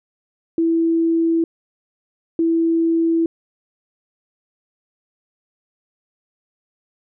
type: tone bursts at uneven times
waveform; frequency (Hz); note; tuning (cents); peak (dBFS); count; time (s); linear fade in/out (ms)
sine; 330.2; E4; +3; -14; 2; 0.58-1.44 / 2.39-3.26; 2
effects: none